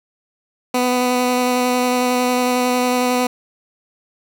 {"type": "tone with vibrato", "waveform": "15% pulse", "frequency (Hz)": 249.2, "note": "B3", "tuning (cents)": 16, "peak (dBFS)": -9, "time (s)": [0.74, 3.27], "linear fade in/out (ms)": 5, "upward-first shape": "square", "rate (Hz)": 11, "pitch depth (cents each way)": 9, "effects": []}